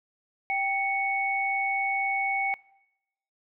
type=tone pair together; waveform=sine; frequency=784 / 2219 Hz; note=G5 / C#7; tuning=0 / +1 cents; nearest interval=octave + tritone; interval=1801 cents; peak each=-28 / -27 dBFS; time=0.5-2.54 s; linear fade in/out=0 ms; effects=noise-tail reverb RT60 0.9 s tail -23 dB re dry